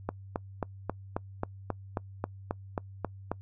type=click train; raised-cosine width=1 ms; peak=-16 dBFS; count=13; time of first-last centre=0.09-3.316 s; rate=3.72 Hz; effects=noise-tail reverb RT60 0.1 s tail -25 dB re dry + added 97 Hz sine -44 dBFS peak until 3.41 s